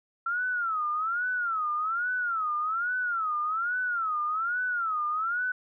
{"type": "tone with vibrato", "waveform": "sine", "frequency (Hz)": 1345, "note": "E6", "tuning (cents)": 34, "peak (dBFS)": -26, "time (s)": [0.26, 5.52], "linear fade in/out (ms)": 5, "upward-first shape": "sine", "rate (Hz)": 1.2, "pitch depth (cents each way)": 190, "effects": []}